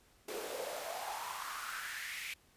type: noise with high-pass filter sweep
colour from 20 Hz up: pink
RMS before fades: -42 dBFS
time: 0.28-2.34 s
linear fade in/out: 5 ms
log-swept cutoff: 390 to 2400 Hz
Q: 4.7
effects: pink hiss -67 dBFS RMS until 2.56 s + resampled to 32000 Hz